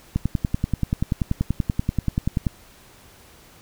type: click train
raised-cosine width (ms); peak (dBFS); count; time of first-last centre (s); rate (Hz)
5; -8; 25; 0.16-2.468; 10.4
effects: pink hiss -50 dBFS RMS until 3.61 s